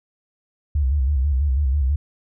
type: tone with vibrato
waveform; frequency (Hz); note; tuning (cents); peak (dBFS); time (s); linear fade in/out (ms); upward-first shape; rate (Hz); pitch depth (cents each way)
sine; 69; C#2; -7; -16; 0.75-1.96; 5; square; 6.1; 110
effects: none